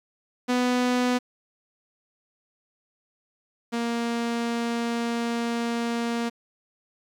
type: tone pair in turn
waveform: sawtooth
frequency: 248.2 / 234.2 Hz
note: B3 / A#3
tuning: +9 / +8 cents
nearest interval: minor second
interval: 101 cents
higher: first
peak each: -17 / -21 dBFS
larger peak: first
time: 0.48-1.19 / 3.72-6.3 s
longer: second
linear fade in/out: 20 ms
effects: low-pass 7000 Hz 12 dB/octave + 9-bit